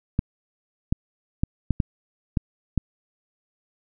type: clicks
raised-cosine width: 5 ms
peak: -8 dBFS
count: 7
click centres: 0.191 / 0.925 / 1.435 / 1.707 / 1.802 / 2.372 / 2.777 s
effects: none